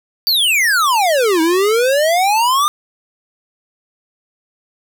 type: exponential two-way sweep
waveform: square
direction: down then up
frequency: 4699 to 314.9 to 1229 Hz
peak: -12 dBFS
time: 0.27-2.68 s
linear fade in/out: 0 ms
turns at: 1.41 s
effects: none